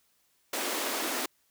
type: high-pass noise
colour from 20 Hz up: pink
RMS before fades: -32 dBFS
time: 0.53-1.26 s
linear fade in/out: 5 ms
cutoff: 250 Hz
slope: 48 dB/octave
effects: white hiss -70 dBFS RMS until 1.5 s